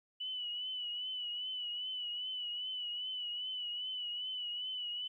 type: tone with vibrato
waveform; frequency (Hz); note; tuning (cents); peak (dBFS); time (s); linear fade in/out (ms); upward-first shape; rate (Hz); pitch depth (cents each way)
sine; 2967; F#7; +4; -37; 0.2-5.08; 10; triangle; 2.5; 57
effects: 13-bit